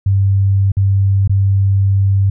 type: tone with dropouts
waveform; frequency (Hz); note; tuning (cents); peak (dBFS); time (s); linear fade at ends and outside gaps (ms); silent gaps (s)
sine; 98; G2; 0; -9; 0.06-2.3; 5; 0.719-0.768 / 1.277-1.295
effects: none